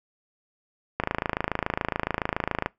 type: click train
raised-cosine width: 0.5 ms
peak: -9 dBFS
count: 46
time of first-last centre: 1-2.661 s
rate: 27.1 Hz
effects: noise-tail reverb RT60 0.2 s tail -23 dB re dry